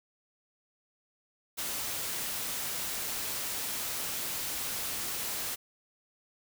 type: noise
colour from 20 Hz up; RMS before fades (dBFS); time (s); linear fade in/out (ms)
white; -35; 1.57-5.56; 20
effects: none